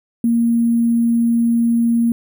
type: tone with sample-and-hold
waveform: sine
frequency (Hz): 233.1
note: A#3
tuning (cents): 0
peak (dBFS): -12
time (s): 0.24-2.12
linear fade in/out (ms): 2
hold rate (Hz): 11025
effects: none